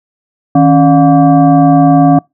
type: tone with frequency modulation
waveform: sine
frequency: 277.2 Hz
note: C#4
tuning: in tune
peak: -3 dBFS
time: 0.55-2.19 s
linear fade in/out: 5 ms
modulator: 436 Hz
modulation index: 1.1
effects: noise-tail reverb RT60 0.2 s tail -26 dB re dry